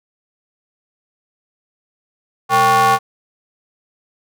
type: ring-modulated tone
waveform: square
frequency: 164.81 Hz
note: E3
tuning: in tune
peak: -8 dBFS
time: 2.49-2.99 s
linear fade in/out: 50 ms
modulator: 949 Hz
effects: none